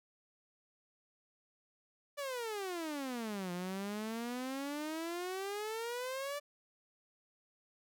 sawtooth exponential two-way sweep, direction down then up, 587.3 to 174.61 to 587.3 Hz, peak -34 dBFS, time 2.17-6.4 s, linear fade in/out 20 ms, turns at 3.52 s, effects none

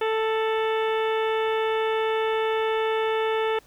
harmonic tone with a mistuned harmonic, 441.4 Hz, A4, 5 cents sharp, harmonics 1 / 2 / 3 / 4 / 5 / 6 / 7 / 8, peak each -23 / -29 / -33 / -35 / -37 / -39 / -40 / -41 dBFS, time 0.01-3.59 s, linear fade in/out 5 ms, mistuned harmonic 7, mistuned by -58 cents, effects pink hiss -56 dBFS RMS until 3.66 s

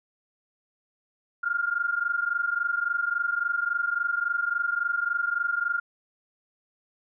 sine tone pair together, 1394.4 / 1418 Hz, F6 / F6, -3 / +26 cents, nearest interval unison, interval 29 cents, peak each -27 dBFS, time 1.43-5.8 s, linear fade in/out 10 ms, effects none

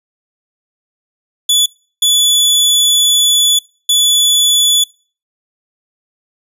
sawtooth tone bursts at uneven times, 3443 Hz, A7, 38 cents flat, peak -5 dBFS, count 3, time 1.49-1.66 / 2.02-3.59 / 3.89-4.84 s, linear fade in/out 5 ms, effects noise-tail reverb RT60 0.4 s tail -24 dB re dry + resampled to 32000 Hz

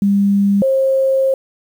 sine tone pair in turn, 200 / 533.9 Hz, G3 / C5, +35 / +35 cents, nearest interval octave + perfect fourth, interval 1700 cents, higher second, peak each -10 / -11 dBFS, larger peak first, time 0.02-0.62 / 0.62-1.34 s, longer second, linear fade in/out 2 ms, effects 7-bit

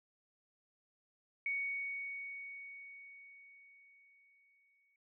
sine tone with exponential decay, 2232 Hz, C#7, 11 cents sharp, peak -33 dBFS, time 1.46-4.96 s, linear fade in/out 2 ms, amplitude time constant 760 ms, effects none

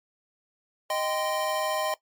square chord, C minor, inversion first, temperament equal with one note detuned, 622.3 / 784 / 1032.7 Hz, Eb5 / G5 / C6, 0 / 0 / -23 cents, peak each -29 / -33 / -32 dBFS, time 0.9-1.94 s, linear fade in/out 2 ms, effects noise-tail reverb RT60 0.1 s tail -18 dB re dry + MP3 96 kbps

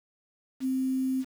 sine tone with quantisation, 261.6 Hz, C4, in tune, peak -25 dBFS, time 0.6-1.25 s, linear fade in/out 50 ms, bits 8, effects none

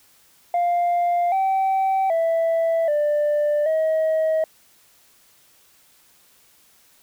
sine tone with pitch steps, 699 / 770 / 660 / 592 / 635 Hz, F5 / G5 / E5 / D5 / D#5, +1 / -31 / +2 / +14 / +35 cents, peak -15 dBFS, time 0.54-4.44 s, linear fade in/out 2 ms, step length 780 ms, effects tanh soft clip ceiling -16 dBFS + white hiss -56 dBFS RMS until 7.02 s

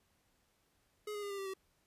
square tone with pitch steps, 421 / 413.1 / 405.3 / 397.6 / 390.1 / 382.7 Hz, G#4 / G#4 / G#4 / G4 / G4 / G4, +24 / -9 / -42 / +25 / -8 / -42 cents, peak -40 dBFS, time 1.07-1.538 s, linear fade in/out 5 ms, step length 78 ms, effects pink hiss -75 dBFS RMS until 1.86 s + resampled to 32000 Hz

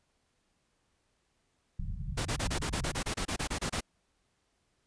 pink low-pass noise, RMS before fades -37 dBFS, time 1.79-2.95 s, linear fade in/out 5 ms, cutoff 170 Hz, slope 48 dB/octave
pink noise bursts, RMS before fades -33 dBFS, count 15, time 2.17-3.808 s, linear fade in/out 10 ms, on 84 ms, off 27 ms
effects pink hiss -75 dBFS RMS until 4.86 s + resampled to 22050 Hz

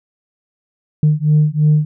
sine beating tone pair, 150.2 / 153.2 Hz, D3 / D#3, +39 / -27 cents, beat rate 3 Hz, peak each -12 dBFS, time 1.03-1.85 s, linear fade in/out 2 ms, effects tanh soft clip ceiling -5 dBFS

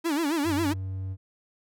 45% pulse tone with vibrato, 308.8 Hz, D#4, 13 cents flat, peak -24 dBFS, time 0.04-0.74 s, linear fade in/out 20 ms, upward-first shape sine, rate 7.4 Hz, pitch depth 170 cents each way
triangle tone, 95 Hz, F#2, 46 cents sharp, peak -28 dBFS, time 0.44-1.17 s, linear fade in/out 50 ms
effects none

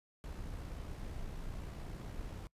brown noise with amplitude modulation, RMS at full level -42 dBFS, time 0.24-2.47 s, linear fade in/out 0 ms, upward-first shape sine, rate 61 Hz, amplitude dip 35%, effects noise-tail reverb RT60 0.1 s tail -24 dB re dry + resampled to 32000 Hz

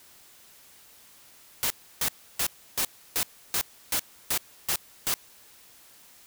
white noise bursts, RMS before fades -26 dBFS, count 10, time 1.63-5.14 s, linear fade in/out 0 ms, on 72 ms, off 310 ms, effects white hiss -54 dBFS RMS until 6.26 s

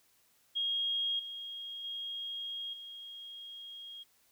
sine tone with level steps, 3263 Hz, G#7, 31 cents flat, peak -30 / -40 / -37 / -44 dBFS, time 0.55-4.04 s, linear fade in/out 20 ms, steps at 1.19 / 1.84 / 2.73 s, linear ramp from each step 5 ms, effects white hiss -69 dBFS RMS until 4.31 s

